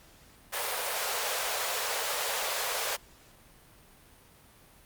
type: high-pass noise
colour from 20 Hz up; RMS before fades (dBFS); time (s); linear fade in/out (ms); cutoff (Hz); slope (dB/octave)
pink; -32; 0.52-2.97; 20; 460; 48
effects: pink hiss -57 dBFS RMS until 4.85 s + Opus 48 kbps